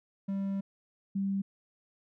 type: tone pair in turn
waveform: triangle / sine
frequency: 196 / 196 Hz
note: G3 / G3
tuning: 0 / 0 cents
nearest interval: unison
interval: 0 cents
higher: neither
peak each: -28 dBFS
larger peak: neither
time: 0.28-0.61 / 1.15-1.42 s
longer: first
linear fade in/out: 10 ms
effects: none